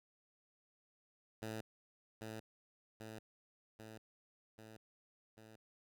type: tone with echo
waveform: 10% pulse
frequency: 110 Hz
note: A2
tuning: in tune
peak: -34 dBFS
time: 1.42-1.61 s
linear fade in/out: 5 ms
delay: 790 ms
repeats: 5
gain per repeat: -3 dB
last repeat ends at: 5.56 s
effects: none